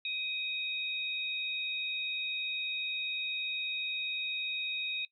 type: tone pair together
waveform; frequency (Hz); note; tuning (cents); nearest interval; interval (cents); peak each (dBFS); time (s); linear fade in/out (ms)
sine; 2511 / 3752; D#7 / A#7; +15 / +11; perfect fifth; 696; -35 / -36; 0.05-5.05; 2
effects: noise-tail reverb RT60 0.1 s tail -20 dB re dry